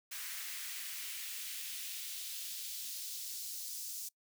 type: noise with high-pass filter sweep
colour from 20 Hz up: white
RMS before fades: -43 dBFS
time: 0.11-4.09 s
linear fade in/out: 10 ms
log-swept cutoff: 1600 to 5700 Hz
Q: 1.3
effects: noise-tail reverb RT60 0.1 s tail -23 dB re dry